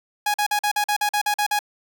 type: tone bursts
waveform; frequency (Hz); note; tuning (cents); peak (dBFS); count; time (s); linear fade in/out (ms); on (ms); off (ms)
sawtooth; 830.6; G#5; 0; -15; 11; 0.26-1.591; 5; 81; 44
effects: 7-bit